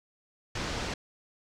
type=low-pass noise; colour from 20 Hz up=pink; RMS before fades=-34 dBFS; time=0.55-0.94 s; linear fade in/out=5 ms; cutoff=6400 Hz; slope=24 dB/octave; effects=none